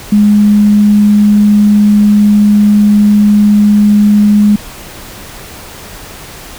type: tone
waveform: sine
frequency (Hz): 207.7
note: G#3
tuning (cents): 0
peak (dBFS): -3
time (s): 0.12-4.56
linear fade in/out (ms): 5
effects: pink hiss -29 dBFS RMS until 6.58 s